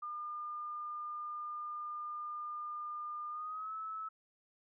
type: tone with pitch glide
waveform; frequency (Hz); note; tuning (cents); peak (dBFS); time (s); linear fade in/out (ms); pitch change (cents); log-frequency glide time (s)
sine; 1207 to 1301.1; D6 to E6; +47 to -23; -39; 0.02-4.09; 10; +130; 3.3-3.73
effects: none